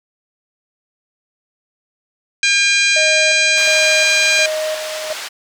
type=harmonic tone; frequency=804 Hz; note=G5; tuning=44 cents sharp; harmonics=2 / 3 / 4 / 5 / 6 / 7 / 8 / 9 / 10; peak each=-19 / -14 / -23 / -20 / -24 / -28 / -22 / -32 / -27 dBFS; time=2.43-4.46 s; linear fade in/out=2 ms
type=tone with tremolo; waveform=triangle; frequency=622.3 Hz; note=D#5; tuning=in tune; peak=-16 dBFS; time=2.96-5.13 s; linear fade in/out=5 ms; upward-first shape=square; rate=1.4 Hz; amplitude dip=55%
type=band-pass noise; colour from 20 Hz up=white; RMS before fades=-28 dBFS; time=3.56-5.29 s; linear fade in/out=20 ms; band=650 to 5200 Hz; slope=12 dB/octave
effects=none